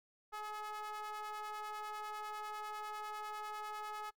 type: ring-modulated tone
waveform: square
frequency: 213 Hz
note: G#3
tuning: 44 cents sharp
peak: -40 dBFS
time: 0.32-4.11 s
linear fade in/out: 20 ms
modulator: 1060 Hz
effects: noise-tail reverb RT60 0.1 s tail -23 dB re dry